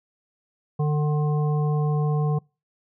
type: harmonic tone with a mistuned harmonic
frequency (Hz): 149.5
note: D3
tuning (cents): +31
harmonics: 1 / 3 / 5 / 7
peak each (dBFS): -20 / -30 / -34 / -37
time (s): 0.79-2.39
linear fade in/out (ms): 10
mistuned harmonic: 7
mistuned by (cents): +23
effects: noise-tail reverb RT60 0.3 s tail -26 dB re dry